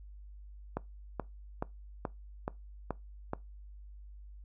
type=click train; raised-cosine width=1 ms; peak=-19 dBFS; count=7; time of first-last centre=0.77-3.334 s; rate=2.34 Hz; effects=noise-tail reverb RT60 0.2 s tail -21 dB re dry + added 50 Hz sine -47 dBFS peak until 4.44 s